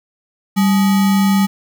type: tone with sample-and-hold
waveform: sine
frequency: 196 Hz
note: G3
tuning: in tune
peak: -10 dBFS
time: 0.56-1.47 s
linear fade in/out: 20 ms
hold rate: 1050 Hz
effects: none